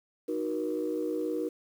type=chord; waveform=sine; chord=D# minor; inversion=none; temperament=equal with one note detuned; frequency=311.1 / 370 / 476 Hz; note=D#4 / F#4 / A#4; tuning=0 / 0 / +36 cents; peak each=-32 / -34 / -32 dBFS; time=0.28-1.49 s; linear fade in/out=10 ms; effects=tanh soft clip ceiling -21 dBFS + 9-bit